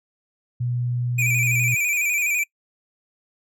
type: tone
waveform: sine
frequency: 122.2 Hz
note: B2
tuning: 18 cents flat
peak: -21 dBFS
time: 0.6-1.75 s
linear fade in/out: 10 ms
type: tone with vibrato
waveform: square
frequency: 2395 Hz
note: D7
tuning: 33 cents sharp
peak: -20 dBFS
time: 1.18-2.44 s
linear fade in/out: 10 ms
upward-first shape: square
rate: 12 Hz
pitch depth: 51 cents each way
effects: noise-tail reverb RT60 0.1 s tail -26 dB re dry